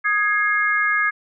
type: chord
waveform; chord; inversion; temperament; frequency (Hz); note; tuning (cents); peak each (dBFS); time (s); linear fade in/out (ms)
sine; Ab major; second; equal with one note detuned; 1244.5 / 1661.2 / 2131; Eb6 / Ab6 / C7; 0 / 0 / +31; -23 / -19 / -22; 0.04-1.11; 20
effects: none